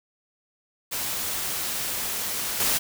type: noise with level steps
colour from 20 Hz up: white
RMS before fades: -29 / -23 dBFS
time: 0.91-2.79 s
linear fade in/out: 20 ms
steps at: 2.6 s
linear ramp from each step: 2 ms
effects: none